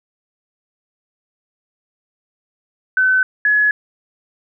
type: tone pair in turn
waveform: sine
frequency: 1518 / 1693.2 Hz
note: F#6 / G#6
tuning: +44 / +33 cents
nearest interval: major second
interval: 189 cents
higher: second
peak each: -11 dBFS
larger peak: neither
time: 2.97-3.23 / 3.45-3.71 s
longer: neither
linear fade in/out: 2 ms
effects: none